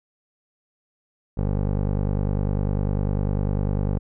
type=tone with low-pass filter; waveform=15% pulse; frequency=50 Hz; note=G1; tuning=35 cents sharp; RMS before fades=-23 dBFS; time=1.37-3.99 s; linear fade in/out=10 ms; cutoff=620 Hz; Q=0.7; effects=none